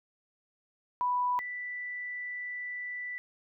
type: tone pair in turn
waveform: sine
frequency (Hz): 987.8 / 1975.6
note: B5 / B6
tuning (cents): 0 / 0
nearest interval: octave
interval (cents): 1200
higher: second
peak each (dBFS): -26 / -35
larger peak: first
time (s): 1.01-1.39 / 1.39-3.18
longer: second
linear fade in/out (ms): 0
effects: none

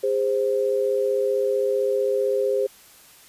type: tone pair together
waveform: sine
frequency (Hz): 407.7 / 523.3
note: G#4 / C5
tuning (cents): -32 / 0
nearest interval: major third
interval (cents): 432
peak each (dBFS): -22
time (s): 0.03-2.67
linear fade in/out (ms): 10
effects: white hiss -50 dBFS RMS until 3.28 s + resampled to 32000 Hz

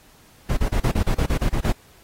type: noise bursts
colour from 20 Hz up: brown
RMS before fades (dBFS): -19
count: 11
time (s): 0.49-1.723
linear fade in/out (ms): 10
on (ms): 83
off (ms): 32
effects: pink hiss -53 dBFS RMS until 2.03 s + AAC 48 kbps

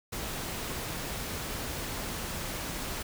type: noise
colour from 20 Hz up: pink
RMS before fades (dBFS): -36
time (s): 0.12-3.03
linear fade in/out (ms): 10
effects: none

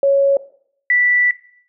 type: tone pair in turn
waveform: sine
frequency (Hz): 554.4 / 1967.1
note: C#5 / B6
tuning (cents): 0 / -7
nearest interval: octave + minor seventh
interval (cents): 2193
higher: second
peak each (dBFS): -10 / -11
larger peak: first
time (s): 0.03-0.37 / 0.9-1.31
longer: second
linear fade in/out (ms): 2
effects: noise-tail reverb RT60 0.6 s tail -17 dB re dry

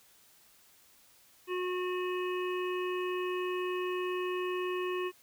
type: harmonic tone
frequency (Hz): 363.6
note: F#4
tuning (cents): -30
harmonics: 1 / 3 / 5 / 7 / 8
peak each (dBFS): -32 / -39 / -45 / -43 / -47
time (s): 1.47-5.12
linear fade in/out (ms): 50
effects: white hiss -62 dBFS RMS until 5.22 s

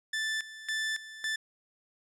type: tone with tremolo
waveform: sawtooth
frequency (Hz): 1760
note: A6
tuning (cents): 0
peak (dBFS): -26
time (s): 0.13-1.36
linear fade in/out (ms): 5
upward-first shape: square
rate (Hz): 1.8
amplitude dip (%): 80
effects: low-pass 8000 Hz 12 dB/octave

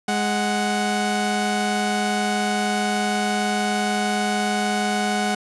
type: tone pair together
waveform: sawtooth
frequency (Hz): 207.7 / 740.2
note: G#3 / F#5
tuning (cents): 0 / 0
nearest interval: octave + minor seventh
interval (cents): 2200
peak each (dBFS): -19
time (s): 0.08-5.35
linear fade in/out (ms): 5
effects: resampled to 24000 Hz + 9-bit

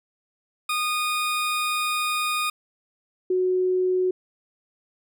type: tone pair in turn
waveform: 20% pulse / sine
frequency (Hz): 1231 / 368.3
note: D#6 / F#4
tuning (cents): -19 / -8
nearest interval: octave + major sixth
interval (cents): 2089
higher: first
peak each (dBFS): -18 / -19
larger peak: first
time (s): 0.69-2.5 / 3.3-4.11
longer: first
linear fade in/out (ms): 5
effects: none

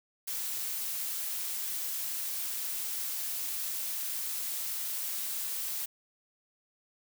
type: noise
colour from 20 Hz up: blue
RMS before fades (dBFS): -35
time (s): 0.27-5.86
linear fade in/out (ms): 10
effects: none

